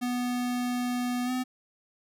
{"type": "tone with pitch glide", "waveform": "square", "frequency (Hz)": [246.3, 253.8], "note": ["B3", "B3"], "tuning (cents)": [-5, 47], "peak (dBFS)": -28, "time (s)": [0.01, 1.44], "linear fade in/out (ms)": 20, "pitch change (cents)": 52, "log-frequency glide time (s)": [1.25, 1.31], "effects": []}